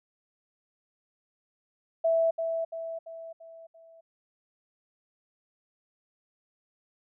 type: tone with echo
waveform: sine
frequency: 658 Hz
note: E5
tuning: 3 cents flat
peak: -21 dBFS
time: 2.04-2.31 s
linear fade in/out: 10 ms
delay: 340 ms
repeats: 5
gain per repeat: -6 dB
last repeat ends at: 4.01 s
effects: none